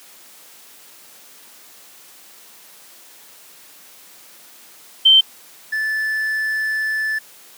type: tone pair in turn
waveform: sine / triangle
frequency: 3114 / 1747.7 Hz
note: G7 / A6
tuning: -12 / -12 cents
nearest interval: minor seventh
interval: 1000 cents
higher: first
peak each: -7 / -17 dBFS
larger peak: first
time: 5.05-5.21 / 5.72-7.19 s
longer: second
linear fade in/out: 10 ms
effects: white hiss -45 dBFS RMS until 7.57 s + high-pass 200 Hz 12 dB/octave